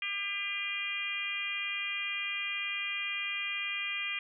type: harmonic tone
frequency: 401 Hz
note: G4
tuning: 39 cents sharp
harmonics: 3 / 4 / 5 / 6 / 7 / 8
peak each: -46 / -47 / -39 / -35 / -40 / -42 dBFS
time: 0.02-4.19 s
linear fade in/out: 2 ms
effects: none